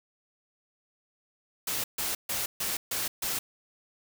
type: noise bursts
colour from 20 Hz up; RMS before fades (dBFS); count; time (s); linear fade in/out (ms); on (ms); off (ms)
white; -31; 6; 1.67-3.39; 5; 170; 140
effects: none

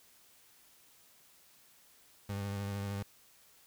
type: tone with vibrato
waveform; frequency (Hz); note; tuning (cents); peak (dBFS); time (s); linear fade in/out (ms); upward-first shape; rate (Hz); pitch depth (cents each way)
30% pulse; 100; G2; +35; -33; 2.29-3.03; 5; sine; 13; 27
effects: white hiss -63 dBFS RMS until 3.66 s

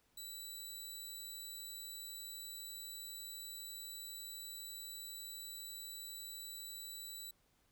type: tone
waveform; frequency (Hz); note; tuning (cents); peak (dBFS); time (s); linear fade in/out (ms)
15% pulse; 3951; B7; 0; -39; 0.17-7.31; 5
effects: pink hiss -75 dBFS RMS until 7.71 s

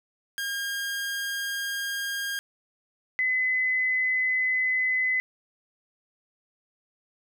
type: tone pair in turn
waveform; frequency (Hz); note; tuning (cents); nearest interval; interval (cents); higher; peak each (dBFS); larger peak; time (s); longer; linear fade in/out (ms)
sawtooth / sine; 1616 / 2023; G#6 / B6; -48 / +41; major third; 389; second; -25 / -22; second; 0.38-2.39 / 3.19-5.2; neither; 0
effects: none

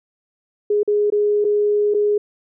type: tone with dropouts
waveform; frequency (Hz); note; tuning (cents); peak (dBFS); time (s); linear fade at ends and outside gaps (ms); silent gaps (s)
sine; 415.3; G#4; 0; -14; 0.7-2.18; 5; 0.832-0.876 / 1.102-1.122 / 1.444-1.448 / 1.94-1.945
effects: none

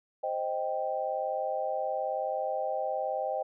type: chord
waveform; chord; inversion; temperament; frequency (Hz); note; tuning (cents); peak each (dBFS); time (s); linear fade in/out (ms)
sine; C minor; none; equal; 523.3 / 622.3 / 784; C5 / Eb5 / G5; 0 / 0 / 0; -34 / -33 / -33; 0.23-3.43; 10
effects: none

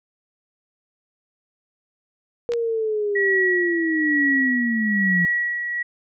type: linear sweep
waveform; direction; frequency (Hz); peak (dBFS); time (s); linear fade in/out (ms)
sine; down; 477.6 to 171.6; -20; 2.49-5.25; 0
type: clicks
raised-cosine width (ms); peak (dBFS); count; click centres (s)
0.2; -16; 2; 2.52 / 2.536
type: tone with tremolo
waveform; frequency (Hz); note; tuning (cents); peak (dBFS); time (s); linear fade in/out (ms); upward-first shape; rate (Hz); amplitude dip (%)
sine; 1924; B6; -46; -17; 3.15-5.83; 10; sine; 1.1; 55
effects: none

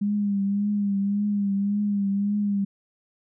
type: tone with vibrato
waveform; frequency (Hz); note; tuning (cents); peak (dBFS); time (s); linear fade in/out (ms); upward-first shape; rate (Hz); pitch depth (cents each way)
sine; 202.1; G#3; -47; -21; 0.01-2.65; 10; triangle; 1.8; 50
effects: none

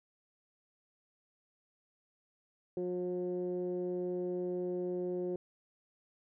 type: tone with low-pass filter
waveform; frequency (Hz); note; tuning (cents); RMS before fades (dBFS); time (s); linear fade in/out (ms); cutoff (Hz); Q
15% pulse; 179.6; F3; +49; -36; 2.77-5.36; 2; 420; 5.7
effects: none

